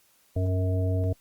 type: harmonic tone with a mistuned harmonic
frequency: 92.2 Hz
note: F#2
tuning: 6 cents flat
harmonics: 1 / 3 / 5 / 7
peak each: -23 / -34 / -35 / -35 dBFS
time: 0.36-1.13 s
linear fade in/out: 5 ms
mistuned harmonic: 1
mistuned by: +39 cents
effects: white hiss -63 dBFS RMS until 1.2 s + Opus 48 kbps